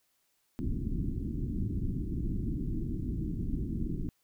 pink low-pass noise, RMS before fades -33 dBFS, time 0.59-4.09 s, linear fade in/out 0 ms, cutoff 330 Hz, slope 48 dB/octave, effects white hiss -74 dBFS RMS until 4.23 s

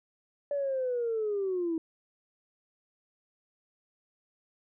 sine linear sweep, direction down, 578 to 319.4 Hz, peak -27 dBFS, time 0.51-1.78 s, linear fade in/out 2 ms, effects tanh soft clip ceiling -23 dBFS

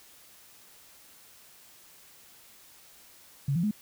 sine tone with pitch steps, 139.6 / 170.5 / 210.8 Hz, C#3 / F3 / G#3, +13 / -41 / +26 cents, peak -24 dBFS, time 3.48-3.711 s, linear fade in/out 5 ms, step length 77 ms, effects white hiss -55 dBFS RMS until 3.81 s

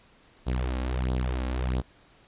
sawtooth tone with flanger, 63.1 Hz, B1, 38 cents sharp, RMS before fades -28 dBFS, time 0.46-1.82 s, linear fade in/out 20 ms, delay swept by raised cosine 0.21 to 3.71 ms, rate 1.5 Hz, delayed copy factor +0.7, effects pink hiss -58 dBFS RMS until 2.27 s + resampled to 8000 Hz

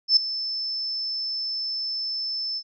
sine tone with ADSR envelope, 5274 Hz, E8, in tune, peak -11 dBFS, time 0.08-2.63 s, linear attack 87 ms, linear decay 5 ms, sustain -15 dB, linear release 61 ms, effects none

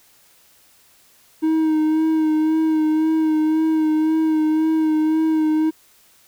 triangle tone with vibrato, 314.1 Hz, D#4, 16 cents sharp, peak -13 dBFS, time 1.42-5.71 s, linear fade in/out 20 ms, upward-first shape sine, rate 1.9 Hz, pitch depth 25 cents each way, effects white hiss -54 dBFS RMS until 6.27 s

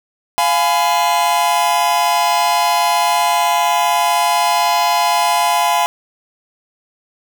45% pulse chord, F diminished, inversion none, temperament just, 698.5 / 838.1 / 1005.8 Hz, F5 / Ab5 / Cb6, 0 / +16 / +31 cents, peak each -17 dBFS, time 0.38-5.86 s, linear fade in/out 0 ms, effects none

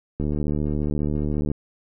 click train, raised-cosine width 3 ms, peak -13 dBFS, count 99, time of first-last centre 0.2-1.515 s, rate 74.5 Hz, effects none

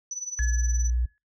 sine tone with tremolo, 5970 Hz, F#8, 15 cents sharp, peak -28 dBFS, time 0.11-0.9 s, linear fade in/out 2 ms, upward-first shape sine, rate 19 Hz, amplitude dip 80%
sine tone with vibrato, 60.2 Hz, B1, 44 cents flat, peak -21 dBFS, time 0.39-1.06 s, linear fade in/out 10 ms, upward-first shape sine, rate 5.5 Hz, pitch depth 11 cents each way
sine tone with exponential decay, 1700 Hz, G#6, 40 cents sharp, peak -29 dBFS, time 0.39-1.18 s, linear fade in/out 0 ms, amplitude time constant 170 ms
effects noise-tail reverb RT60 0.2 s tail -24 dB re dry + tanh soft clip ceiling -13 dBFS

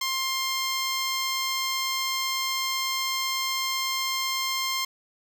10% pulse tone, 1058 Hz, C6, 19 cents sharp, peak -17 dBFS, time 0.01-4.85 s, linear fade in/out 5 ms, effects none

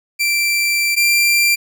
sawtooth tone pair in turn, 2349 / 2368 Hz, D7 / D7, 0 / +14 cents, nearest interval unison, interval 14 cents, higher second, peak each -11 / -8 dBFS, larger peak second, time 0.19-0.96 / 0.96-1.56 s, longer first, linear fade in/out 20 ms, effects none

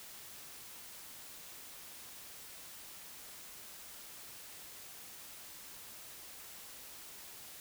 silence, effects white hiss -51 dBFS RMS until 7.6 s

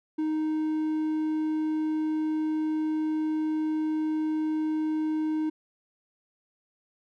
triangle tone, 311.1 Hz, D#4, in tune, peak -23 dBFS, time 0.18-5.5 s, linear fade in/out 10 ms, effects none

